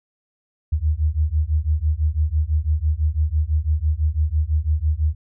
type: beating tone pair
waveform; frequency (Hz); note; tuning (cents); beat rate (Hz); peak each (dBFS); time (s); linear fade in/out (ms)
sine; 74.1 / 80.1; D2 / E2; +16 / -49; 6; -20 / -20; 0.72-5.15; 10
effects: none